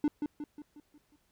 triangle tone with echo, 296.1 Hz, D4, 14 cents sharp, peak -22 dBFS, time 0.04-0.08 s, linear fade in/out 2 ms, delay 180 ms, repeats 6, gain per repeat -6 dB, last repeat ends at 1.16 s, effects pink hiss -73 dBFS RMS until 1.31 s

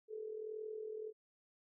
sine tone with amplitude modulation, 433.6 Hz, A4, 25 cents flat, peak -39 dBFS, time 0.08-1.13 s, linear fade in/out 50 ms, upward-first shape sine, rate 41.6 Hz, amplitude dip 65%, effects none

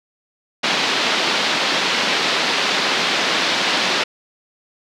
white band-pass noise, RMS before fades -19 dBFS, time 0.63-4.04 s, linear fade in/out 10 ms, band 180 to 4400 Hz, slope 24 dB/octave, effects none

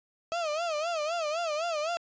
35% pulse tone with vibrato, 642 Hz, E5, 46 cents flat, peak -27 dBFS, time 0.32-1.97 s, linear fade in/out 0 ms, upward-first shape sine, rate 3.9 Hz, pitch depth 140 cents each way, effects resampled to 16000 Hz

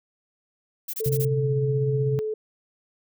violet noise bursts, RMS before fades -31 dBFS, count 5, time 0.88-1.253 s, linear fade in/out 10 ms, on 57 ms, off 22 ms
sine tone with pitch glide, 442 to 432.4 Hz, A4 to A4, +8 to -30 cents, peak -25 dBFS, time 1-2.34 s, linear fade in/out 5 ms, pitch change -38 cents, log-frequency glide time 1.33-1.53 s
sine tone with tremolo, 133.4 Hz, C3, 34 cents sharp, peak -20 dBFS, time 1.06-2.19 s, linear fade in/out 0 ms, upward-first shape sine, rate 16 Hz, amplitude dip 40%
effects none

